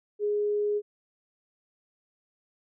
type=tone; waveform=sine; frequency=415.3 Hz; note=G#4; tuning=in tune; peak=-24 dBFS; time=0.19-0.82 s; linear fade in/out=50 ms; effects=none